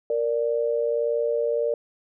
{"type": "tone pair together", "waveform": "sine", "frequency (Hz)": [466.2, 587.8], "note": ["A#4", "D5"], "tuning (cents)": [0, 1], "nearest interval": "major third", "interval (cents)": 401, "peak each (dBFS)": [-23, -25], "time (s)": [0.1, 1.74], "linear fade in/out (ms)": 2, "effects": []}